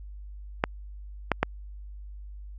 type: clicks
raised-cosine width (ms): 0.5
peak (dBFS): -6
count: 3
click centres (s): 0.639 / 1.317 / 1.43
effects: added 50 Hz sine -39 dBFS peak until 2.58 s + AAC 48 kbps